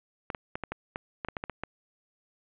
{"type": "clicks", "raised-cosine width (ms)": 0.5, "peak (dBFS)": -18, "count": 12, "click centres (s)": [0.302, 0.348, 0.555, 0.637, 0.72, 0.959, 1.248, 1.286, 1.368, 1.439, 1.497, 1.636], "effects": ["resampled to 8000 Hz", "10-bit"]}